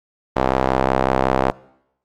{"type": "tone with band-pass filter", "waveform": "sawtooth", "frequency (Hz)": 65.41, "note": "C2", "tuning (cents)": 0, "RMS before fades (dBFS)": -18, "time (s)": [0.36, 1.51], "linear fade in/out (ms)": 0, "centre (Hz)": 740, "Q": 1.3, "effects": ["noise-tail reverb RT60 0.8 s tail -22 dB re dry", "Opus 24 kbps"]}